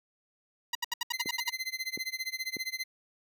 10% pulse tone bursts, 956 Hz, A#5, 43 cents sharp, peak -20 dBFS, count 9, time 0.73-1.496 s, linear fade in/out 5 ms, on 22 ms, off 71 ms
25% pulse tone with tremolo, 2061 Hz, C7, 27 cents flat, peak -27 dBFS, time 1.13-2.84 s, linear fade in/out 10 ms, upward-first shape sine, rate 15 Hz, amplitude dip 95%
clicks, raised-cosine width 3 ms, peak -21 dBFS, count 3, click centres 1.259 / 1.975 / 2.567 s
effects high-pass 300 Hz 12 dB/octave

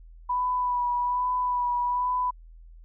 sine tone with vibrato, 986 Hz, B5, 3 cents flat, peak -23 dBFS, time 0.29-2.31 s, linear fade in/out 10 ms, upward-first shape sine, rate 1.2 Hz, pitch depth 23 cents each way, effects added 41 Hz sine -45 dBFS peak until 2.84 s

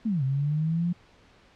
sine linear two-way sweep, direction down then up, 234.4 to 130.4 to 177 Hz, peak -23 dBFS, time 0.05-0.93 s, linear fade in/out 10 ms, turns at 0.23 s, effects pink hiss -57 dBFS RMS until 1.55 s + low-pass 4000 Hz 12 dB/octave

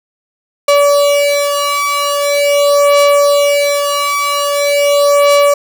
35% pulse beating tone pair, 573 / 573.43 Hz, D5 / D5, -43 / -41 cents, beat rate 0.43 Hz, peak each -10 dBFS, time 0.68-5.54 s, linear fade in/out 5 ms, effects none

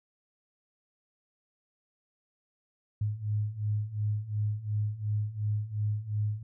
sine beating tone pair, 103.83 / 106.63 Hz, G#2 / G#2, 0 / +46 cents, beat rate 2.8 Hz, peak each -33 / -30 dBFS, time 3.01-6.43 s, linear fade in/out 5 ms, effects none

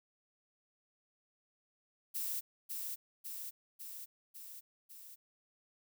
violet noise with echo, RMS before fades -38 dBFS, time 2.14-2.41 s, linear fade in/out 20 ms, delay 550 ms, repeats 5, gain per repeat -3 dB, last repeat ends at 5.16 s, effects none

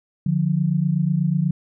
sine tone pair together, 148.9 / 177.07 Hz, D3 / F3, +24 / +24 cents, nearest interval minor third, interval 300 cents, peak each -20 / -20 dBFS, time 0.26-1.51 s, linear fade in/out 5 ms, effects none

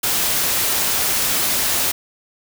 white noise, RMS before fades -19 dBFS, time 0.03-1.92 s, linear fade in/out 10 ms, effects none

